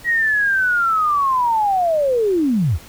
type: linear sweep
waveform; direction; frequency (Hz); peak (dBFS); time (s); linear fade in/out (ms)
sine; down; 1913 to 59.9; -14; 0.04-2.79; 50
effects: pink hiss -42 dBFS RMS until 2.88 s